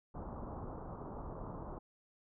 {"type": "low-pass noise", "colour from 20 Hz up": "pink", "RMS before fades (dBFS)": -45, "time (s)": [0.14, 1.79], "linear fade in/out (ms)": 10, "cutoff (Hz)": 1200, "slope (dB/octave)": 48, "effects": []}